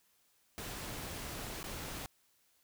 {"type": "noise with dropouts", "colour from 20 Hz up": "pink", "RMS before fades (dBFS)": -43, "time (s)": [0.58, 2.06], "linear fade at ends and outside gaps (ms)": 0, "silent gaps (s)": [1.63, 1.641], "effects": ["white hiss -72 dBFS RMS until 2.63 s"]}